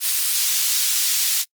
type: high-pass noise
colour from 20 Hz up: pink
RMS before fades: -20 dBFS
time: 0-1.45 s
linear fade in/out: 50 ms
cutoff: 4200 Hz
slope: 12 dB/octave
effects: noise-tail reverb RT60 0.1 s tail -26 dB re dry + Opus 32 kbps